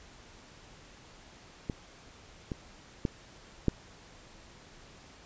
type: clicks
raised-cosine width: 3 ms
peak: -19 / -21 / -15 / -11 dBFS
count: 4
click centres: 1.698 / 2.518 / 3.052 / 3.683 s
effects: pink hiss -54 dBFS RMS until 5.25 s + resampled to 16000 Hz